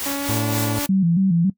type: noise with tremolo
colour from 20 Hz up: white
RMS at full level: -26 dBFS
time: 0-0.86 s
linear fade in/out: 0 ms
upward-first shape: sine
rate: 3.8 Hz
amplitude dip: 55%
type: tone with pitch glide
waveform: sawtooth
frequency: 280 to 288.5 Hz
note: C#4 to D4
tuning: +18 to -31 cents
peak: -20 dBFS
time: 0.05-0.87 s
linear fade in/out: 20 ms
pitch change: +51 cents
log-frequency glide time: 0.16-0.46 s
type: harmonic tone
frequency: 110 Hz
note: A2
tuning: in tune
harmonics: 1 / 2 / 3 / 4 / 5 / 6 / 7 / 8 / 9 / 10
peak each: -23 / -29 / -33 / -35 / -37 / -39 / -40 / -41 / -42 / -43 dBFS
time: 0.29-0.79 s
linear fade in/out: 0 ms
type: tone with vibrato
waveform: sine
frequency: 180 Hz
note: F#3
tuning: 47 cents flat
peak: -14 dBFS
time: 0.89-1.5 s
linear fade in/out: 5 ms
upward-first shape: square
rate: 3.6 Hz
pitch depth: 110 cents each way
effects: noise-tail reverb RT60 0.1 s tail -20 dB re dry